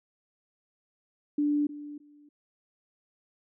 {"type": "tone with echo", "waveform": "sine", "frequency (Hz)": 293.4, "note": "D4", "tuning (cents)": -2, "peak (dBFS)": -23, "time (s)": [1.38, 1.67], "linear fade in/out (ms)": 5, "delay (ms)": 310, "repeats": 2, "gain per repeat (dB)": -15, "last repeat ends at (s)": 2.29, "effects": []}